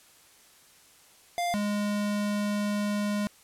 square tone pair in turn, 698.5 / 206.4 Hz, F5 / G#3, 0 / -10 cents, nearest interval octave + major sixth, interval 2110 cents, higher first, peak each -27 dBFS, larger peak neither, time 1.38-1.54 / 1.54-3.27 s, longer second, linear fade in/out 0 ms, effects white hiss -57 dBFS RMS until 3.43 s + low-pass 12000 Hz 12 dB/octave

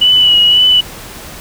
sine tone with vibrato, 2948 Hz, F#7, 7 cents flat, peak -5 dBFS, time 0.01-0.81 s, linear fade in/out 10 ms, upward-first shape sine, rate 1.9 Hz, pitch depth 29 cents each way, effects pink hiss -30 dBFS RMS until 1.4 s

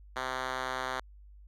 5% pulse tone with band-pass filter, 129.4 Hz, C3, 19 cents flat, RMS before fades -35 dBFS, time 0.16-1 s, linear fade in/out 2 ms, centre 1600 Hz, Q 0.58, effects added 50 Hz sine -50 dBFS peak until 1.47 s

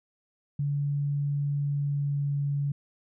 sine tone with pitch glide, 143.3 to 142.31 Hz, D3 to C#3, -42 to +46 cents, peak -25 dBFS, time 0.59-2.72 s, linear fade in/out 5 ms, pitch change -12 cents, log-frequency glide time 1.6-2.36 s, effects none

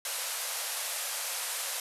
white band-pass noise, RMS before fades -35 dBFS, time 0.05-1.8 s, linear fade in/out 2 ms, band 480 to 13000 Hz, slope 96 dB/octave, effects none

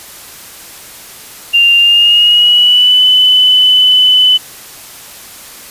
sine tone with pitch glide, 2791 to 3009 Hz, F7 to F#7, -2 to +28 cents, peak -4 dBFS, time 1.53-4.38 s, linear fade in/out 20 ms, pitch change +130 cents, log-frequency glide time 1.78-3.02 s, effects white hiss -32 dBFS RMS until 5.7 s + resampled to 32000 Hz

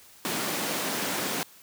pink high-pass noise, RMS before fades -30 dBFS, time 0.25-1.43 s, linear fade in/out 0 ms, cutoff 180 Hz, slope 24 dB/octave, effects white hiss -53 dBFS RMS until 1.62 s

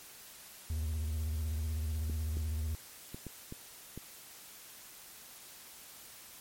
triangle tone with vibrato, 77.78 Hz, D#2, in tune, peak -30 dBFS, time 0.7-2.75 s, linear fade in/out 0 ms, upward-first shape square, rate 16 Hz, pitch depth 69 cents each way
clicks, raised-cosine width 3 ms, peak -29 dBFS, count 6, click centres 2.098 / 2.37 / 3.145 / 3.267 / 3.524 / 3.976 s
effects white hiss -52 dBFS RMS until 6.4 s + MP3 64 kbps

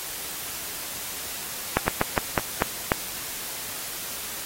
slowing click train, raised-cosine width 0.5 ms, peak -4 dBFS, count 7, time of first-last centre 1.77-2.919 s, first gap 110 ms, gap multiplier 1.22, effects white hiss -34 dBFS RMS until 4.45 s + AAC 48 kbps

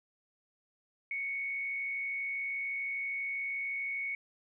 sine tone with frequency modulation, 2217 Hz, C#7, in tune, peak -33 dBFS, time 1.11-4.15 s, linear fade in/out 2 ms, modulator 113 Hz, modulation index 0.33, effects none

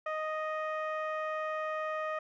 15% pulse tone with low-pass filter, 622.3 Hz, D#5, in tune, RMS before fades -35 dBFS, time 0.06-2.19 s, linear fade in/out 5 ms, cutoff 1500 Hz, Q 0.93, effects none

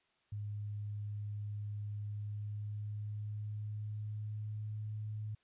sine tone with pitch glide, 103.83 to 106.87 Hz, G#2 to A2, 0 to -50 cents, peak -38 dBFS, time 0.32-5.35 s, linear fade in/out 5 ms, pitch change +50 cents, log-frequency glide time 2-4.9 s, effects white hiss -75 dBFS RMS until 5.43 s + resampled to 8000 Hz

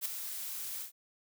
blue noise with ADSR envelope, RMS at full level -32 dBFS, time 0.01-0.92 s, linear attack 45 ms, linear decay 6 ms, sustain -8 dB, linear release 110 ms, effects none

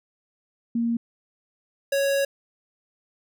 sine / square tone pair in turn, 233.1 / 554.4 Hz, A#3 / C#5, 0 / 0 cents, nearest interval octave + minor third, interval 1500 cents, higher second, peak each -21 dBFS, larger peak neither, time 0.75-0.97 / 1.92-2.25 s, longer second, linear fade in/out 5 ms, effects none

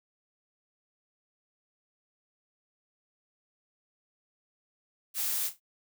blue noise with echo, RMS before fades -31 dBFS, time 5.14-5.51 s, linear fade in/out 50 ms, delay 31 ms, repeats 3, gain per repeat -11 dB, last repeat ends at 5.603 s, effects none

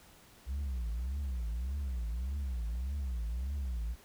sine tone with vibrato, 62.8 Hz, B1, 30 cents sharp, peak -30 dBFS, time 0.46-3.96 s, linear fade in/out 50 ms, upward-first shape triangle, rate 1.7 Hz, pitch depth 260 cents each way, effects tanh soft clip ceiling -32 dBFS + pink hiss -59 dBFS RMS until 4.04 s

